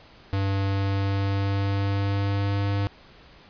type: tone with pitch glide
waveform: square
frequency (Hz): 98 to 100.12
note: G2 to G2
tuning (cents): 0 to +37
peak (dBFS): -23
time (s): 0.33-2.87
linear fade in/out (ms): 0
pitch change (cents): +37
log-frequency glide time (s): 0.58-2.67
effects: pink hiss -51 dBFS RMS until 3.49 s + resampled to 11025 Hz